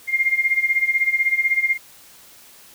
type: tone with tremolo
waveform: sine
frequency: 2118 Hz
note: C7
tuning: 21 cents sharp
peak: -13 dBFS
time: 0.07-1.78 s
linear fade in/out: 50 ms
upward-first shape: sine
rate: 16 Hz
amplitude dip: 80%
effects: white hiss -47 dBFS RMS until 2.74 s